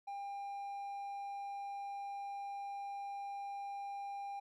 triangle tone, 800 Hz, G5, 35 cents sharp, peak -39 dBFS, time 0.07-4.4 s, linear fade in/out 10 ms, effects none

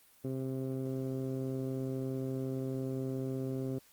15% pulse tone with low-pass filter, 131.9 Hz, C3, 14 cents sharp, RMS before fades -36 dBFS, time 0.24-3.79 s, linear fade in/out 10 ms, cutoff 440 Hz, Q 1, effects white hiss -63 dBFS RMS until 3.92 s + Opus 32 kbps

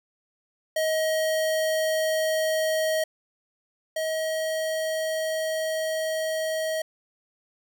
square tone pair in turn, 632 / 635.1 Hz, D#5 / D#5, +27 / +35 cents, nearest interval unison, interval 8 cents, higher second, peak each -23 / -26 dBFS, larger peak first, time 0.76-3.04 / 3.96-6.82 s, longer second, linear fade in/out 5 ms, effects none

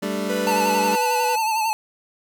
25% pulse chord, G suspended second, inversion none, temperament equal, 196 / 220 / 293.7 Hz, G3 / A3 / D4, 0 / 0 / 0 cents, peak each -23 / -25 / -26 dBFS, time 0.02-0.96 s, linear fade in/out 10 ms
45% pulse tone, 493.9 Hz, B4, in tune, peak -24 dBFS, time 0.29-1.36 s, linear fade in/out 10 ms
square tone with vibrato, 880 Hz, A5, in tune, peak -20 dBFS, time 0.47-1.73 s, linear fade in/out 0 ms, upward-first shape sine, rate 11 Hz, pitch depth 52 cents each way
effects none

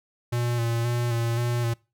square tone with vibrato, 118.3 Hz, A#2, 26 cents sharp, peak -24 dBFS, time 0.32-1.74 s, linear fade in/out 10 ms, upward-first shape square, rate 1.9 Hz, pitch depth 27 cents each way, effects noise-tail reverb RT60 0.3 s tail -24 dB re dry

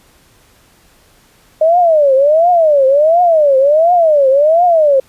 sine tone with vibrato, 614 Hz, D#5, 23 cents flat, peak -6 dBFS, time 1.61-5 s, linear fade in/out 5 ms, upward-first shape triangle, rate 1.4 Hz, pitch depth 290 cents each way, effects pink hiss -49 dBFS RMS until 5.08 s + resampled to 32000 Hz

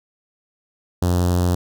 sawtooth tone with notch filter, 88.8 Hz, F2, 29 cents sharp, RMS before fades -18 dBFS, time 1.02-1.55 s, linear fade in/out 5 ms, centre 2200 Hz, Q 0.64, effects none

